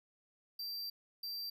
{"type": "tone bursts at uneven times", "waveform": "square", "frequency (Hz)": 4699, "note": "D8", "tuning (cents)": 0, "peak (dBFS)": -40, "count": 2, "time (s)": [[0.59, 0.9], [1.23, 1.5]], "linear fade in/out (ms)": 5, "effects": []}